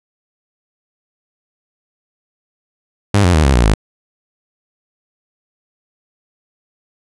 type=tone with pitch steps; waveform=sawtooth; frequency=101.3 / 88.7 / 77.66 / 68 / 59.54 / 52.13 Hz; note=G#2 / F2 / D#2 / C#2 / A#1 / G#1; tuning=-43 / +27 / -3 / -33 / +37 / +7 cents; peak=-5 dBFS; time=3.14-3.74 s; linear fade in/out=5 ms; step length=100 ms; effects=resampled to 24000 Hz